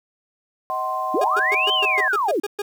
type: chord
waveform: sine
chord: C diminished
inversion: first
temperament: just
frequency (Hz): 627.9 / 753.5 / 1046.5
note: Eb5 / Gb5 / C6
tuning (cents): +16 / +31 / 0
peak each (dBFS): -30 / -27 / -24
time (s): 0.7-2.08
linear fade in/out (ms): 0
type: linear two-way sweep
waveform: sine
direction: up then down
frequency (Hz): 261.9 to 3176 to 261.9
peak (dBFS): -18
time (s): 1.14-2.4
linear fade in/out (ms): 5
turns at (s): 1.73
type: tone bursts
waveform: 40% pulse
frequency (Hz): 410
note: G#4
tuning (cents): -22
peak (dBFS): -22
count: 10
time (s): 1.21-2.62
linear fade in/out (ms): 5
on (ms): 33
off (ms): 120
effects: 8-bit